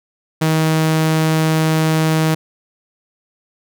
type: tone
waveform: sawtooth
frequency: 158.5 Hz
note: D#3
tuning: 32 cents sharp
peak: -9 dBFS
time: 0.41-2.35 s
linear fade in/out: 10 ms
effects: none